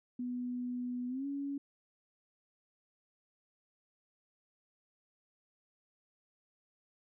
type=tone with pitch glide; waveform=sine; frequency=246.9 to 280.4 Hz; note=B3 to C#4; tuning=0 to +20 cents; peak=-35 dBFS; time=0.19-1.58 s; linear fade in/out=5 ms; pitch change=+220 cents; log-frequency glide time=1.08-1.26 s; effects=none